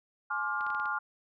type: chord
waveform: sine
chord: D half-diminished seventh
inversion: second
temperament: just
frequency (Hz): 845.8 / 1057.2 / 1174.7 / 1409.6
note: Ab5 / C6 / D6 / F6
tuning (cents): +31 / +18 / 0 / +16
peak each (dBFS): -37 / -38 / -37 / -32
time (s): 0.3-0.99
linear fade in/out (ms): 10
type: clicks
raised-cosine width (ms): 0.3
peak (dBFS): -32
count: 6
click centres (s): 0.609 / 0.666 / 0.703 / 0.748 / 0.799 / 0.857
effects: none